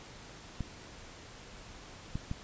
clicks, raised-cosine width 5 ms, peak -22 dBFS, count 3, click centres 0.607 / 2.155 / 2.314 s, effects pink hiss -50 dBFS RMS until 2.43 s + resampled to 16000 Hz

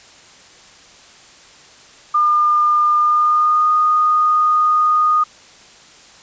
sine tone with pitch glide, 1206 to 1232.8 Hz, D6 to D#6, +46 to -16 cents, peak -11 dBFS, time 2.14-5.24 s, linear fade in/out 10 ms, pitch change +38 cents, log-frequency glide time 2.97-3.71 s, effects white hiss -44 dBFS RMS until 6.22 s + resampled to 16000 Hz

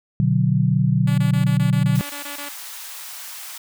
sine chord, B minor, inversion none, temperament just, 123.47 / 148.16 / 185.21 Hz, B2 / D3 / F#3, 0 / +16 / +2 cents, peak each -19 / -19 / -20 dBFS, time 0.2-2.01 s, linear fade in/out 0 ms
5% pulse tone bursts, 287.3 Hz, D4, 38 cents flat, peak -20 dBFS, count 11, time 1.07-2.49 s, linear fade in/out 5 ms, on 110 ms, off 21 ms
white high-pass noise, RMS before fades -35 dBFS, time 1.95-3.58 s, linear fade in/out 5 ms, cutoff 730 Hz, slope 24 dB/octave
effects none

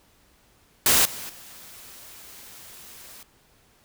white noise with level steps, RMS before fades -18 / -36 / -45 dBFS, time 0.86-3.23 s, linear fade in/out 2 ms, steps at 1.05 / 1.29 s, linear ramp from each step 5 ms, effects pink hiss -60 dBFS RMS until 3.84 s

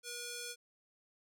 square tone with band-pass filter, 481.3 Hz, B4, 45 cents flat, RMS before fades -44 dBFS, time 0.03-0.56 s, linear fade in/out 50 ms, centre 6900 Hz, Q 0.76, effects none

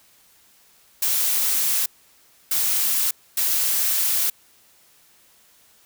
blue noise bursts at uneven times, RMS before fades -21 dBFS, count 3, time 1.02-1.86 / 2.51-3.11 / 3.37-4.3 s, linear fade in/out 5 ms, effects white hiss -56 dBFS RMS until 5.85 s

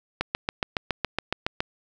click train, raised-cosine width 0.3 ms, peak -8 dBFS, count 11, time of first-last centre 0.21-1.605 s, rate 7.17 Hz, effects none

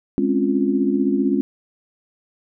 sine chord, Db major seventh, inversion second, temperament equal, 207.7 / 261.6 / 277.2 / 349.2 Hz, Ab3 / C4 / Db4 / F4, 0 / 0 / 0 / 0 cents, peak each -22 / -22 / -20 / -23 dBFS, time 0.18-1.41 s, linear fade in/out 0 ms, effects none

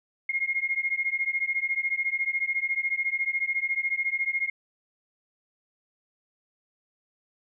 sine beating tone pair, 2137 / 2151 Hz, C7 / C7, +36 / +47 cents, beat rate 14 Hz, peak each -28 dBFS, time 0.29-4.5 s, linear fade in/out 5 ms, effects none

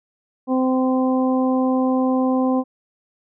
harmonic tone, 258.4 Hz, C4, 21 cents flat, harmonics 1 / 2 / 3 / 4, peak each -17 / -23 / -27 / -29 dBFS, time 0.47-2.64 s, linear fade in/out 50 ms, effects none

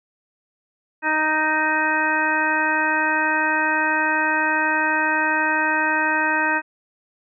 harmonic tone with a mistuned harmonic, 310.7 Hz, D#4, 2 cents flat, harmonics 1 / 2 / 3 / 4 / 5 / 6 / 8, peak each -28 / -30 / -23 / -31 / -22 / -24 / -28 dBFS, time 1.02-6.62 s, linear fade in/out 50 ms, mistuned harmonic 8, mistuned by +25 cents, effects none

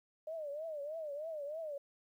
sine tone with vibrato, 609 Hz, D#5, 37 cents flat, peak -39 dBFS, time 0.27-1.78 s, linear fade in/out 5 ms, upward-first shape triangle, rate 3.2 Hz, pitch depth 160 cents each way, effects 12-bit

